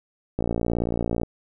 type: click train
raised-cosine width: 2 ms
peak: -11 dBFS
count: 50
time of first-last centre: 0.39-1.233 s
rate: 58.1 Hz
effects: none